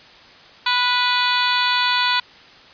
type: harmonic tone with a mistuned harmonic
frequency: 493.9 Hz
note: B4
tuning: in tune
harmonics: 2 / 3 / 4 / 5 / 6 / 7 / 8 / 9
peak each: -21 / -23 / -28 / -25 / -30 / -24 / -25 / -26 dBFS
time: 0.66-2.2 s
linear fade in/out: 5 ms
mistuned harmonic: 3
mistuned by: -16 cents
effects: white hiss -45 dBFS RMS until 2.73 s + resampled to 11025 Hz